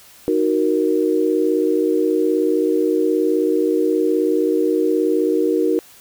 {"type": "chord", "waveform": "sine", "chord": "D# minor", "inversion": "none", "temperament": "equal", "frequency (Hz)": [311.1, 370, 466.2], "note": ["D#4", "F#4", "A#4"], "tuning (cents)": [0, 0, 0], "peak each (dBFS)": -19, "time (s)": [0.28, 5.79], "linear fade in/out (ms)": 0, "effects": ["white hiss -46 dBFS RMS until 6 s"]}